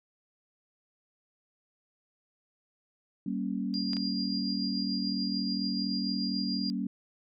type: chord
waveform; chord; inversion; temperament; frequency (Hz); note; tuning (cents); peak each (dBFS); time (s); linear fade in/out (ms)
sine; G diminished; none; equal with one note detuned; 192.85 / 233.1 / 277.2; G3 / Bb3 / Db4; -28 / 0 / 0; -33 / -34 / -35; 3.26-6.87; 5
type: tone with tremolo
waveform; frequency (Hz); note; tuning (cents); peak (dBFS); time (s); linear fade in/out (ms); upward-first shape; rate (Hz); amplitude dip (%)
sine; 4800; D8; +37; -32; 3.74-6.7; 0; triangle; 6.9; 45
type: clicks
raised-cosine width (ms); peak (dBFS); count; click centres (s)
0.2; -24; 2; 3.933 / 3.968
effects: none